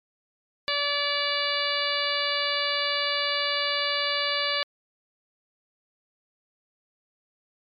harmonic tone with a mistuned harmonic, 576 Hz, D5, 34 cents flat, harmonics 1 / 2 / 3 / 4 / 5 / 6 / 7 / 8, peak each -32 / -32 / -32 / -32 / -32 / -32 / -32 / -32 dBFS, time 0.68-4.63 s, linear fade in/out 0 ms, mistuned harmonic 6, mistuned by +27 cents, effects MP3 96 kbps

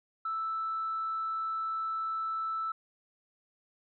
sine tone, 1318.5 Hz, E6, in tune, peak -30 dBFS, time 0.25-2.72 s, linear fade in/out 5 ms, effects tanh soft clip ceiling -26 dBFS

